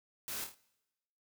white noise with echo, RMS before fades -41 dBFS, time 0.28-0.44 s, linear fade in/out 0 ms, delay 26 ms, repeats 4, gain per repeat -5 dB, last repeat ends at 0.544 s, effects noise-tail reverb RT60 1.0 s tail -23 dB re dry

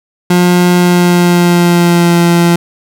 30% pulse tone with pitch glide, 177.7 to 171.65 Hz, F3 to F3, +30 to -30 cents, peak -3 dBFS, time 0.3-2.56 s, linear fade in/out 5 ms, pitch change -60 cents, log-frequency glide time 0.76-2.17 s, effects none

